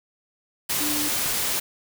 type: tone in noise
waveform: sine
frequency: 297.6 Hz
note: D4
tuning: 23 cents sharp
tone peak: -29 dBFS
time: 0.8-1.09 s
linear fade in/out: 10 ms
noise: white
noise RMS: -25 dBFS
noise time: 0.69-1.6 s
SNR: -7 dB
effects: none